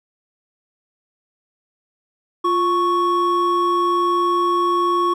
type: tone pair together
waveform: triangle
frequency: 349.2 / 1108.7 Hz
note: F4 / C#6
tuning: 0 / 0 cents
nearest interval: octave + minor sixth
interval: 2000 cents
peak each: -18 / -15 dBFS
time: 2.44-5.14 s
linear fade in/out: 10 ms
effects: none